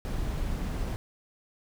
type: noise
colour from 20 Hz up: brown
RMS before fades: -31 dBFS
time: 0.05-0.96 s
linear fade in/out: 0 ms
effects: none